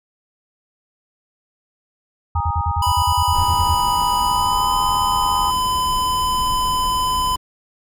sine chord, Ab suspended second, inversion none, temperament equal with one note detuned, 820.1 / 932.3 / 1244.5 Hz, Ab5 / Bb5 / Eb6, -22 / 0 / 0 cents, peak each -25 / -24 / -26 dBFS, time 2.35-5.51 s, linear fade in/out 10 ms
sine tone bursts, 82.41 Hz, E2, in tune, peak -17 dBFS, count 14, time 2.35-3.745 s, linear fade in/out 5 ms, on 56 ms, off 47 ms
square tone with pitch glide, 987.8 to 1010.3 Hz, B5 to B5, 0 to +39 cents, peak -18 dBFS, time 2.82-7.36 s, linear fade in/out 5 ms, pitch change +39 cents, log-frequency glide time 4.21-4.76 s
brown noise, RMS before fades -29 dBFS, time 3.34-7.37 s, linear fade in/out 10 ms
effects none

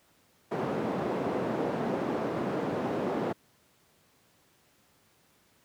white band-pass noise, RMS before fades -31 dBFS, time 0.51-3.33 s, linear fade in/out 10 ms, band 160 to 520 Hz, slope 12 dB/octave, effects pink hiss -65 dBFS RMS until 5.64 s + high-pass 100 Hz 12 dB/octave

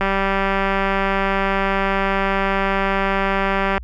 click train, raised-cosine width 0.5 ms, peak -5 dBFS, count 736, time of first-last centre 0.01-3.779 s, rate 195 Hz, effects added 60 Hz sine -31 dBFS peak until 3.83 s

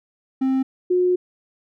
triangle / sine tone pair in turn, 264 / 361.5 Hz, C4 / F#4, +16 / -40 cents, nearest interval perfect fourth, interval 544 cents, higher second, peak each -15 dBFS, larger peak neither, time 0.41-0.63 / 0.9-1.16 s, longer second, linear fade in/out 10 ms, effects none

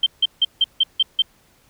sine tone bursts, 3136 Hz, G7, in tune, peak -12 dBFS, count 7, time 0.03-1.221 s, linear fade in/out 5 ms, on 33 ms, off 160 ms, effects pink hiss -57 dBFS RMS until 1.69 s

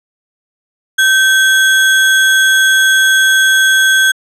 sine tone with sample-and-hold, 1552 Hz, G6, 18 cents flat, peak -6 dBFS, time 0.98-4.12 s, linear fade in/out 10 ms, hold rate 4900 Hz, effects low-pass 10000 Hz 12 dB/octave

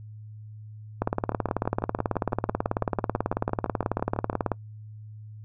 two click trains, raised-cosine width 1 ms, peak -10 / -18 dBFS, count 65 / 19, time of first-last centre 1.02-4.517 / 1.32-4.33 s, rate 18.3 / 5.98 Hz, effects noise-tail reverb RT60 0.1 s tail -25 dB re dry + added 107 Hz sine -40 dBFS peak until 5.44 s

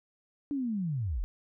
sine linear sweep, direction down, 293.7 to 34.65 Hz, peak -29 dBFS, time 0.51-1.24 s, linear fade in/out 0 ms, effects none

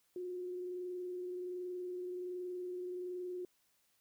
sine tone with frequency modulation, 360.8 Hz, F#4, 44 cents flat, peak -39 dBFS, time 0.16-3.45 s, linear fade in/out 2 ms, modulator 21.3 Hz, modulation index 0.22, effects white hiss -75 dBFS RMS until 4 s

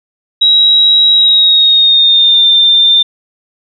sine tone with pitch glide, 3849 to 3591 Hz, B7 to A7, -45 to +35 cents, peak -4 dBFS, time 0.41-3.03 s, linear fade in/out 10 ms, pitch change -120 cents, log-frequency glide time 1.13-2.44 s, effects none

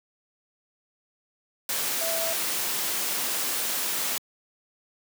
sine tone in noise, 659.3 Hz, E5, in tune, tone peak -30 dBFS, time 2.01-2.33 s, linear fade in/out 2 ms, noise white, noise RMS -28 dBFS, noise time 1.69-4.18 s, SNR -5 dB, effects high-pass 200 Hz 12 dB/octave

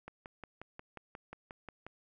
click train, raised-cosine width 0.5 ms, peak -30 dBFS, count 11, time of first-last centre 0.08-1.866 s, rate 5.6 Hz, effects none

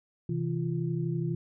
sine tone cluster, 130.8 / 163 / 346.3 Hz, C3 / E3 / F4, 0 / -19 / -15 cents, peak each -32 / -30 / -36 dBFS, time 0.29-1.35 s, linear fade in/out 5 ms, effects none

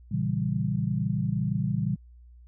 sine chord, A# diminished seventh, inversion none, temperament equal, 116.54 / 138.59 / 164.81 / 196 Hz, A#2 / C#3 / E3 / G3, 0 / 0 / 0 / 0 cents, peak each -30 dBFS, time 0.11-1.96 s, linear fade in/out 10 ms, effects added 60 Hz sine -48 dBFS peak until 2.47 s

